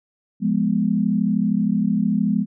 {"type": "chord", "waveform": "sine", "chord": "F diminished", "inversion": "none", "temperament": "equal", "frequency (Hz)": [174.61, 207.7, 246.9], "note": ["F3", "Ab3", "Cb4"], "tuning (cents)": [0, 0, 0], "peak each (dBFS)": [-23, -19, -23], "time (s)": [0.4, 2.46], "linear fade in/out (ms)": 50, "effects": []}